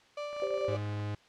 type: tone with tremolo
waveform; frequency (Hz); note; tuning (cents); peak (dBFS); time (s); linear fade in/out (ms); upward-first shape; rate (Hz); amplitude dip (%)
35% pulse; 587.3; D5; 0; -33; 0.17-0.77; 5; sine; 5.1; 30
type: click train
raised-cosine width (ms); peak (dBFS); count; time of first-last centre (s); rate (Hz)
0.5; -36; 20; 0.33-0.999; 28.4
type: chord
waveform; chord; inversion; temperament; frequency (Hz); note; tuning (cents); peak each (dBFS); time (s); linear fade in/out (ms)
sine; G suspended fourth; none; equal with one note detuned; 392 / 523.3 / 578.2; G4 / C5 / D5; 0 / 0 / -27; -36 / -36 / -33; 0.42-0.75; 2
type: tone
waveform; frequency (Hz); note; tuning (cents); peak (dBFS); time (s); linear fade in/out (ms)
45% pulse; 103.83; G#2; 0; -33; 0.68-1.15; 5
effects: white hiss -61 dBFS RMS until 1.28 s + low-pass 4000 Hz 12 dB/octave